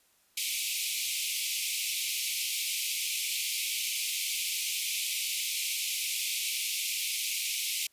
pink high-pass noise, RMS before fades -32 dBFS, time 0.37-7.87 s, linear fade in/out 5 ms, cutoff 2200 Hz, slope 96 dB/octave, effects white hiss -67 dBFS RMS until 7.92 s + resampled to 32000 Hz

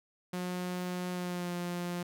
sawtooth tone with pitch glide, 180.2 to 175.68 Hz, F#3 to F3, -45 to +11 cents, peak -30 dBFS, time 0.33-2.03 s, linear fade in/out 5 ms, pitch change -44 cents, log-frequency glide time 1.1-1.53 s, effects none

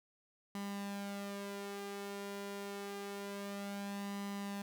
sawtooth tone with flanger, 200.4 Hz, G3, 38 cents sharp, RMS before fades -43 dBFS, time 0.55-4.62 s, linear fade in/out 2 ms, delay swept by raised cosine 1 to 2.9 ms, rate 0.27 Hz, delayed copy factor +0.55, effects none

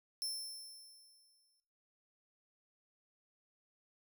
sawtooth tone with exponential decay, 5340 Hz, E8, 22 cents sharp, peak -33 dBFS, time 0.22-1.6 s, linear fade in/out 0 ms, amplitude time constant 300 ms, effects noise-tail reverb RT60 0.9 s tail -23 dB re dry

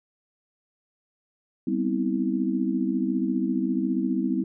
sine chord, C major seventh, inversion second, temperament equal with one note detuned, 196 / 246.9 / 261.6 / 323 Hz, G3 / B3 / C4 / E4, 0 / 0 / 0 / -35 cents, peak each -28 dBFS, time 1.67-4.44 s, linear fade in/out 5 ms, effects none

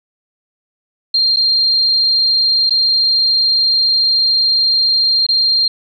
sine tone with dropouts, 4191 Hz, C8, 2 cents sharp, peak -10 dBFS, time 1.14-5.68 s, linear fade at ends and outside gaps 5 ms, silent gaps 1.362-1.368 / 2.696-2.706 / 5.266-5.287 s, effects none

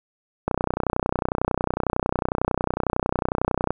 click train, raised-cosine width 1 ms, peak -7 dBFS, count 101, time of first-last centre 0.48-3.706 s, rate 31 Hz, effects none

